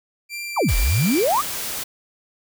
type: tone with vibrato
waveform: sawtooth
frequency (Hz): 2354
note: D7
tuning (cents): +3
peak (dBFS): -25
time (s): 0.29-1.26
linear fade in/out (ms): 50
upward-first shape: triangle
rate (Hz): 1.9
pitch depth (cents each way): 13
type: exponential two-way sweep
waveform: sine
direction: down then up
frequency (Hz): 1300 to 36.71 to 1300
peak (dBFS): -16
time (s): 0.56-1.42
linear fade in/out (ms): 20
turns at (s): 0.76
type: noise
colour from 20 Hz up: white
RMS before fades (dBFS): -28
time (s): 0.68-1.84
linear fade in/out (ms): 10
effects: none